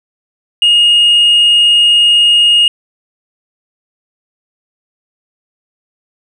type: tone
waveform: sine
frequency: 2858 Hz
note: F7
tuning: 39 cents sharp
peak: -3 dBFS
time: 0.62-2.68 s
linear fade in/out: 2 ms
effects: tanh soft clip ceiling -3 dBFS